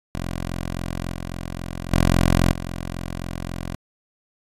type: tone with level steps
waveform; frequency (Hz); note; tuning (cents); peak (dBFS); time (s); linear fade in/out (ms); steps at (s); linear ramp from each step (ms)
10% pulse; 43.68; F1; +1; -18 / -21 / -7 / -20; 0.15-3.75; 0; 1.12 / 1.92 / 2.52; 5
effects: resampled to 32000 Hz